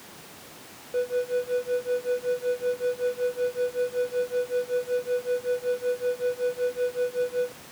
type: tone with tremolo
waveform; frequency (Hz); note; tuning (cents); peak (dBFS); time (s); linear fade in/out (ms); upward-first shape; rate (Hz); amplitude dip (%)
triangle; 493.9; B4; 0; -19; 0.94-7.52; 2; sine; 5.3; 95
effects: pink hiss -45 dBFS RMS until 7.71 s + high-pass 150 Hz 12 dB/octave